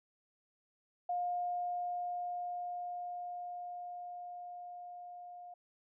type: tone with level ramp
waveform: sine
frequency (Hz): 710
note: F5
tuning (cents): +28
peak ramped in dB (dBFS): -32 to -47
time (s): 1.09-5.54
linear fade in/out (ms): 5
effects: none